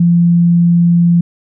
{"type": "tone", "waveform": "sine", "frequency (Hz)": 171.8, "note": "F3", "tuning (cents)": -28, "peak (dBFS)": -6, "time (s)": [0, 1.21], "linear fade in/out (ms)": 5, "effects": []}